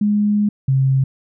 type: tone pair in turn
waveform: sine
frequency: 207.7 / 133.79 Hz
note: G#3 / C3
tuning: 0 / +39 cents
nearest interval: minor sixth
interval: 761 cents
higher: first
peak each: -13 / -12 dBFS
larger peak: second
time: 0.01-0.49 / 0.68-1.04 s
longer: first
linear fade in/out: 5 ms
effects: none